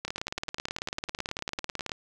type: two click trains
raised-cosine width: 0.2 ms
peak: -14 / -19 dBFS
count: 35 / 19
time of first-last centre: 0.05-1.918 / 0.08-1.895 s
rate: 18.2 / 9.92 Hz
effects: none